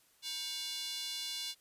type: tone with high-pass filter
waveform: square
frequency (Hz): 316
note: D#4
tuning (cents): +27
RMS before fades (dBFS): -40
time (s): 0.22-1.55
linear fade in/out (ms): 50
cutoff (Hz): 3700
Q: 2.7
effects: white hiss -68 dBFS RMS until 1.6 s + resampled to 32000 Hz